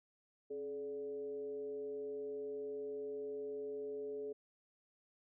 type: tone with frequency modulation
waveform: sine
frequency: 425.8 Hz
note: G#4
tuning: 43 cents sharp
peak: -40 dBFS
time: 0.5-4.33 s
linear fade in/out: 10 ms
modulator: 155 Hz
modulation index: 0.43
effects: none